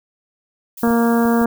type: noise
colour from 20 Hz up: violet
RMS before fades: -34 dBFS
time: 0.77-1.45 s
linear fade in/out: 5 ms
type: harmonic tone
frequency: 233.1 Hz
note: A#3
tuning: in tune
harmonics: 1 / 2 / 3 / 4 / 5 / 6 / 7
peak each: -14 / -20 / -24 / -26 / -28 / -30 / -31 dBFS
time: 0.83-1.46 s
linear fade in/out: 2 ms
type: clicks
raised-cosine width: 5 ms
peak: -24 dBFS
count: 4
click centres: 0.875 / 0.907 / 1.254 / 1.415 s
effects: none